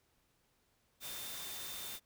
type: tone in noise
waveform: sine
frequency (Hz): 3592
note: A7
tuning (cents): +35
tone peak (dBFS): -49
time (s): 1-2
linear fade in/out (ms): 50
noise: white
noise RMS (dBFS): -45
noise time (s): 1-2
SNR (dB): -7
effects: pink hiss -75 dBFS RMS until 2.05 s